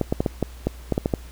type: clicks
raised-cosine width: 2 ms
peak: -7 dBFS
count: 10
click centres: 0.013 / 0.125 / 0.205 / 0.262 / 0.427 / 0.67 / 0.923 / 0.979 / 1.059 / 1.138 s
effects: added 60 Hz sine -38 dBFS peak until 1.31 s + pink hiss -48 dBFS RMS until 1.31 s